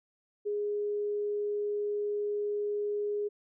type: tone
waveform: sine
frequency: 413.8 Hz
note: G#4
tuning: 6 cents flat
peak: -29 dBFS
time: 0.45-3.29 s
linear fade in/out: 20 ms
effects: none